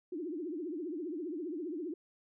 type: tone with vibrato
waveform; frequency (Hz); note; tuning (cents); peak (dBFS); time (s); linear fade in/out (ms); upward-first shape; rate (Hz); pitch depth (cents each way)
sine; 327.1; E4; -13; -36; 0.12-1.94; 5; triangle; 15; 260
effects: none